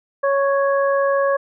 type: harmonic tone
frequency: 554.4 Hz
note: C#5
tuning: in tune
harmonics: 1 / 2 / 3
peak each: -16 / -22 / -26 dBFS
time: 0.23-1.37 s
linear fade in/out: 10 ms
effects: none